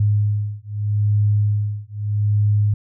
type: beating tone pair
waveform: sine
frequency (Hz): 103.7 / 104.5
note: G#2 / G#2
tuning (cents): -2 / +11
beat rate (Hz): 0.8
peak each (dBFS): -19 / -19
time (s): 0-2.74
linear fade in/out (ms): 5
effects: none